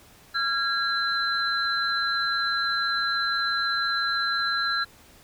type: tone cluster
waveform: sine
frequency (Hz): 1370 / 1644 / 4054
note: F6 / G#6 / B7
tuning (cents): -34 / -18 / +45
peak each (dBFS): -27 / -27 / -28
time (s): 0.34-4.85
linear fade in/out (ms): 20
effects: pink hiss -53 dBFS RMS until 5.23 s